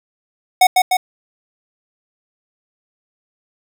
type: tone with echo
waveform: square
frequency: 739 Hz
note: F#5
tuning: 2 cents flat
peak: -7 dBFS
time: 0.61-0.67 s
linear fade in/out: 5 ms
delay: 150 ms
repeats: 2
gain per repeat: -3 dB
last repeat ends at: 0.97 s
effects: none